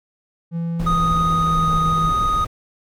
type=tone with pitch glide; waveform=triangle; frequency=167.8 to 161.15 Hz; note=E3 to E3; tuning=+31 to -39 cents; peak=-19 dBFS; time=0.51-2.13 s; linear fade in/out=50 ms; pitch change=-70 cents; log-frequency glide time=0.84-1.72 s
type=noise; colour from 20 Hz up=brown; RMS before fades=-26 dBFS; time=0.79-2.47 s; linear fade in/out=10 ms
type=tone; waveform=triangle; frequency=1244.5 Hz; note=D#6; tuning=in tune; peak=-15 dBFS; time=0.86-2.45 s; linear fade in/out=10 ms
effects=none